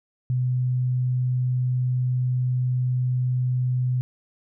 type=tone; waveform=sine; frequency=126.1 Hz; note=B2; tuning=36 cents sharp; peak=-20 dBFS; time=0.3-4.01 s; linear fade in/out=0 ms; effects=none